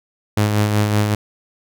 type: tone with tremolo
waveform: sawtooth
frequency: 104.9 Hz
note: G#2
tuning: 18 cents sharp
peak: -9 dBFS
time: 0.37-1.15 s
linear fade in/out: 5 ms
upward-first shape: sine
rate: 5.3 Hz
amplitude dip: 40%
effects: none